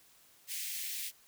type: high-pass noise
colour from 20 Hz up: white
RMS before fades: -39 dBFS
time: 0.47-1.12 s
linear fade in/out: 50 ms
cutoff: 1900 Hz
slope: 48 dB/octave
effects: white hiss -63 dBFS RMS until 1.27 s